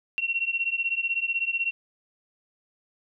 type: beating tone pair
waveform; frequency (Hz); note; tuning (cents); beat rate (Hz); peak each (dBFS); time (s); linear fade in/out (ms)
sine; 2725 / 2741; F7 / F7; -43 / -33; 16; -27 / -28; 0.18-1.71; 0
effects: none